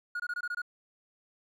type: tone bursts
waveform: triangle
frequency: 1441 Hz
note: F#6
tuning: 46 cents flat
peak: -29 dBFS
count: 7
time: 0.15-0.618 s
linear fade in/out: 5 ms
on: 48 ms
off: 22 ms
effects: tanh soft clip ceiling -25 dBFS